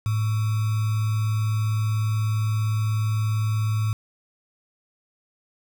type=tone with sample-and-hold; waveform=sine; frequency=107.9 Hz; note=A2; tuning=33 cents flat; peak=-20 dBFS; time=0.06-3.93 s; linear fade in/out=0 ms; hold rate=1225 Hz; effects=none